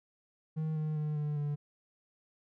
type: tone with pitch steps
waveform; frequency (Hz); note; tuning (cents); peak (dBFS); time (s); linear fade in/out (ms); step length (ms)
triangle; 157.1 / 154.31 / 151.57 / 148.88 / 146.24; D#3 / D#3 / D#3 / D3 / D3; +17 / -14 / -45 / +24 / -7; -29; 0.56-1.56; 20; 200
effects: none